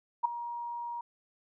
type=tone with ADSR envelope; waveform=sine; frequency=948 Hz; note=A#5; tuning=29 cents sharp; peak=-20 dBFS; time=0.23-1.01 s; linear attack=21 ms; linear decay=6 ms; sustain=-15 dB; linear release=4 ms; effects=none